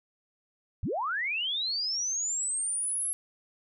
sine linear sweep, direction up, 52.6 to 11175 Hz, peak -28 dBFS, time 0.83-3.13 s, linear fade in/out 0 ms, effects none

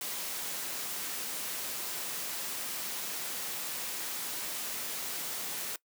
white high-pass noise, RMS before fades -37 dBFS, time 0.01-5.76 s, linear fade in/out 2 ms, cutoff 160 Hz, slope 12 dB/octave, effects noise-tail reverb RT60 0.1 s tail -21 dB re dry

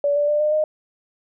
sine tone with pitch steps, 574 / 584 / 594.2 / 604.6 / 615.2 Hz, D5 / D5 / D5 / D#5 / D#5, -40 / -10 / +20 / -50 / -20 cents, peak -16 dBFS, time 0.04-0.64 s, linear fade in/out 2 ms, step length 120 ms, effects none

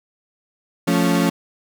35% pulse chord, F augmented, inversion none, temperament equal, 174.61 / 220 / 277.2 Hz, F3 / A3 / C#4, 0 / 0 / 0 cents, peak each -17 / -20 / -18 dBFS, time 0.87-1.3 s, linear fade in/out 10 ms, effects none

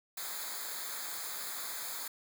white noise with comb filter, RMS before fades -40 dBFS, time 0.17-2.08 s, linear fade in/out 5 ms, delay 0.35 ms, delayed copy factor -0.9, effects none

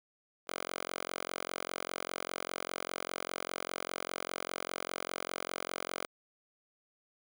5% pulse tone with high-pass filter, 45 Hz, F#1, 47 cents flat, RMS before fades -40 dBFS, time 0.47-6.07 s, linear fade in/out 20 ms, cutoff 660 Hz, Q 0.82, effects none

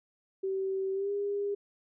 sine tone with pitch glide, 384.4 to 404.7 Hz, G4 to G#4, -34 to -45 cents, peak -29 dBFS, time 0.43-1.55 s, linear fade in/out 10 ms, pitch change +89 cents, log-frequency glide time 0.93-1.11 s, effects none

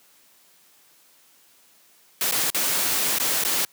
white noise with dropouts, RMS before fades -23 dBFS, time 2.21-3.65 s, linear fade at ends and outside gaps 1 ms, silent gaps 2.312-2.322 / 2.502-2.546 / 3.185-3.199 / 3.438-3.449 s, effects white hiss -57 dBFS RMS until 3.72 s + high-pass 150 Hz 12 dB/octave

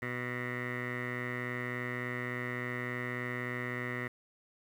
15% pulse tone with low-pass filter, 123.47 Hz, B2, in tune, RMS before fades -37 dBFS, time 0.02-4.08 s, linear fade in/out 5 ms, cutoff 1900 Hz, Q 9.6, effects 10-bit

